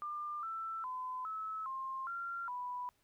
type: tone with pitch steps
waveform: sine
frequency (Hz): 1197 / 1330 / 1016 / 1298 / 1060 / 1379 / 988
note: D6 / E6 / B5 / E6 / C6 / F6 / B5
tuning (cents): +33 / +15 / +49 / -27 / +22 / -22 / 0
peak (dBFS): -38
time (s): 0.02-2.89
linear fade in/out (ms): 0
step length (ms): 410
effects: pink hiss -75 dBFS RMS until 3.03 s